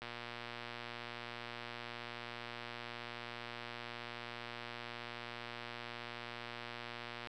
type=click train; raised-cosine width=0.3 ms; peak=-28 dBFS; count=864; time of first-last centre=0.02-7.272 s; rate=119 Hz; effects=none